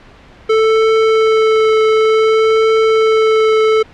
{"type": "tone with vibrato", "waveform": "square", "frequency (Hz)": 440, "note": "A4", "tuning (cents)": 0, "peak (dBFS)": -9, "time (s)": [0.49, 3.83], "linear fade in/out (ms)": 10, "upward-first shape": "triangle", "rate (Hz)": 0.56, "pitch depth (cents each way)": 12, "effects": ["pink hiss -41 dBFS RMS until 3.93 s", "low-pass 3000 Hz 12 dB/octave"]}